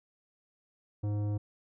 sine tone with tanh clipping, 103.83 Hz, G#2, in tune, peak -31 dBFS, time 1.03-1.38 s, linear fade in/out 10 ms, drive 13 dB, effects none

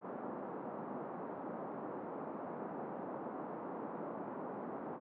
pink band-pass noise, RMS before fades -44 dBFS, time 0.01-5 s, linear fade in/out 50 ms, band 200 to 1100 Hz, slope 24 dB/octave, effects none

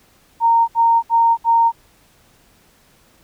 sine tone bursts, 923 Hz, A#5, 17 cents flat, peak -10 dBFS, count 4, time 0.4-1.721 s, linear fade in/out 50 ms, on 280 ms, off 67 ms, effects pink hiss -54 dBFS RMS until 3.23 s

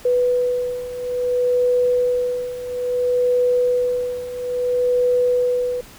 sine beating tone pair, 493.9 / 494.49 Hz, B4 / B4, 0 / +2 cents, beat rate 0.59 Hz, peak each -22 / -18 dBFS, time 0.05-5.81 s, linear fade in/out 5 ms, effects pink hiss -43 dBFS RMS until 5.98 s

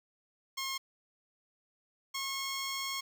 10% pulse tone pair in turn, 1075 / 1086.2 Hz, C6 / C#6, +47 / -36 cents, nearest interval unison, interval 17 cents, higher second, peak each -26 dBFS, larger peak neither, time 0.57-0.78 / 2.14-3.01 s, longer second, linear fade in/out 10 ms, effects none

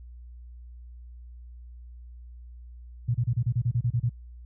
sine tone bursts, 119.4 Hz, A#2, 42 cents sharp, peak -21 dBFS, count 11, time 3.08-4.095 s, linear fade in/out 10 ms, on 65 ms, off 30 ms, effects added 60 Hz sine -42 dBFS peak until 4.45 s

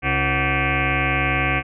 sine tone with frequency modulation, 1151 Hz, D6, 35 cents flat, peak -17 dBFS, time 0.02-1.63 s, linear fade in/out 50 ms, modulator 203 Hz, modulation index 6.9, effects none

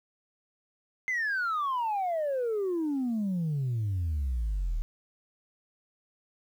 sine exponential sweep, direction down, 2093 to 36.91 Hz, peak -25 dBFS, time 1.08-4.82 s, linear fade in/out 0 ms, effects tanh soft clip ceiling -25 dBFS + 10-bit

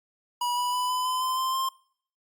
square tone with pitch steps, 972 / 983.3 / 994.7 / 1006.3 / 1018 / 1029.8 / 1041.8 / 1053.9 Hz, B5 / B5 / B5 / B5 / C6 / C6 / C6 / C6, -28 / -8 / +12 / +32 / -48 / -28 / -8 / +12 cents, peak -26 dBFS, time 0.41-1.69 s, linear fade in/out 5 ms, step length 160 ms, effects noise-tail reverb RT60 0.6 s tail -24 dB re dry + Opus 48 kbps

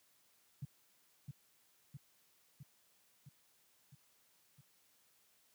sine tone with echo, 138.59 Hz, C#3, in tune, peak -39 dBFS, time 0.62-0.65 s, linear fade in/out 5 ms, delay 660 ms, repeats 6, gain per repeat -3 dB, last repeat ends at 4.61 s, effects white hiss -72 dBFS RMS until 5.54 s + high-pass 80 Hz 12 dB/octave

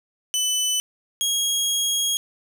20% pulse tone pair in turn, 3000 / 3286 Hz, F#7 / G#7, +23 / -19 cents, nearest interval major second, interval 158 cents, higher second, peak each -15 dBFS, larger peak neither, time 0.34-0.8 / 1.21-2.17 s, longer second, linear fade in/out 0 ms, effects none

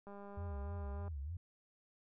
click train, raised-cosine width 1 ms, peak -39 dBFS, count 204, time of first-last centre 0.07-1.08 s, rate 201 Hz
sine tone with vibrato, 77.78 Hz, D#2, in tune, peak -40 dBFS, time 0.37-1.37 s, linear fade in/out 5 ms, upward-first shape sine, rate 3.3 Hz, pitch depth 230 cents each way
effects none

